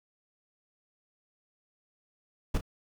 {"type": "noise with echo", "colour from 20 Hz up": "brown", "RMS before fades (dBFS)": -25, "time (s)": [2.54, 2.58], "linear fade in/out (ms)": 10, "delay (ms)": 31, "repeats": 1, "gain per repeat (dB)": -11, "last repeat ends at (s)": 2.611, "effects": []}